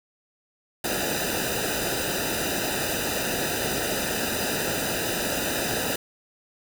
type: noise with comb filter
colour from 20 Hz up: pink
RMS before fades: -27 dBFS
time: 0.84-5.96 s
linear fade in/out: 5 ms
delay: 0.91 ms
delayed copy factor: -0.95
effects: none